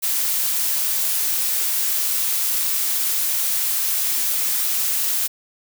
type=noise; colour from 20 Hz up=blue; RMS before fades=-21 dBFS; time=0.02-5.28 s; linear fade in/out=20 ms; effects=none